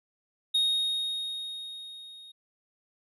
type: tone with level ramp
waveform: triangle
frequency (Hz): 3729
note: A#7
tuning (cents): 0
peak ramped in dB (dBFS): -20 to -45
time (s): 0.54-2.32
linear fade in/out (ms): 10
effects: resampled to 32000 Hz